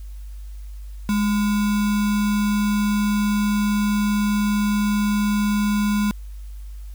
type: tone with sample-and-hold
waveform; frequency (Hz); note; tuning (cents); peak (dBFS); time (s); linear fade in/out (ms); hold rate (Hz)
sine; 207.7; G#3; 0; -17; 1.09-6.11; 0; 1225
effects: added 50 Hz sine -32 dBFS peak until 6.94 s + white hiss -56 dBFS RMS until 6.94 s